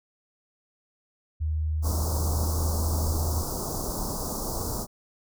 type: tone with pitch glide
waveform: sine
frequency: 77.78 to 79.32 Hz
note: D#2 to D#2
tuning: 0 to +34 cents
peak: -24 dBFS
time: 1.4-3.43 s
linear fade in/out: 20 ms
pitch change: +34 cents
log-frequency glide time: 1.9-2.5 s
type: band-stop noise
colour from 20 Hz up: pink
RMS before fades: -31 dBFS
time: 1.82-4.87 s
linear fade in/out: 50 ms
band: 1200 to 4800 Hz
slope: 48 dB/octave
effects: none